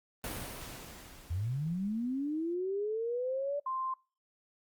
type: noise with exponential decay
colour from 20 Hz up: pink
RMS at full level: -37 dBFS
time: 0.24-2.54 s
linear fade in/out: 1 ms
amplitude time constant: 500 ms
type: linear sweep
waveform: sine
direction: up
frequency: 78.8 to 583 Hz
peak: -31 dBFS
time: 1.3-3.6 s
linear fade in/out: 10 ms
type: tone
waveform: sine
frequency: 1046.5 Hz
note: C6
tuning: in tune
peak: -32 dBFS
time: 3.66-3.94 s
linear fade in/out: 5 ms
effects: noise-tail reverb RT60 0.4 s tail -26 dB re dry + Opus 32 kbps